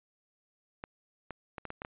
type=clicks; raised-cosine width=0.5 ms; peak=-24 dBFS; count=7; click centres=0.839 / 1.307 / 1.582 / 1.653 / 1.704 / 1.819 / 1.849 s; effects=resampled to 8000 Hz